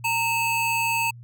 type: tone pair together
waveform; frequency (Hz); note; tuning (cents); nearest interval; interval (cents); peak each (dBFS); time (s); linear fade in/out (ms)
square; 919.2 / 2600; A#5 / E7; -25 / -24; octave + tritone; 1801; -25; 0.04-1.11; 10
effects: added 119 Hz sine -40 dBFS peak until 1.23 s